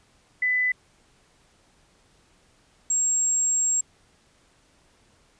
sine tone pair in turn, 2000 / 7551 Hz, B6 / A#8, +21 / +21 cents, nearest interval octave + major seventh, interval 2300 cents, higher second, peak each -20 dBFS, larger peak neither, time 0.42-0.72 / 2.9-3.81 s, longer second, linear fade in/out 5 ms, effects pink hiss -61 dBFS RMS until 5.39 s + resampled to 22050 Hz

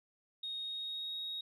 sine tone with pitch glide, 3729 to 3768 Hz, A#7 to A#7, 0 to +18 cents, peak -37 dBFS, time 0.43-1.41 s, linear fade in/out 5 ms, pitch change +18 cents, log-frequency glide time 0.6-1.16 s, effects tanh soft clip ceiling -33 dBFS

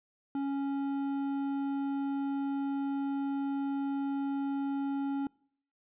sine tone with hard clipping, 277.2 Hz, C#4, in tune, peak -32 dBFS, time 0.35-5.27 s, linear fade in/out 2 ms, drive 8 dB, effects noise-tail reverb RT60 0.6 s tail -25 dB re dry + resampled to 8000 Hz

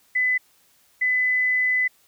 sine tone bursts at uneven times, 2007 Hz, B6, 27 cents sharp, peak -18 dBFS, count 2, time 0.15-0.38 / 1.01-1.88 s, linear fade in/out 10 ms, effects white hiss -60 dBFS RMS until 2.07 s

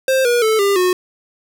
square tone with pitch steps, 527 / 480.5 / 438.1 / 399.4 / 364.1 Hz, C5 / B4 / A4 / G4 / F#4, +12 / -48 / -7 / +32 / -28 cents, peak -13 dBFS, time 0.08-0.93 s, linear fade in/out 2 ms, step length 170 ms, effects none

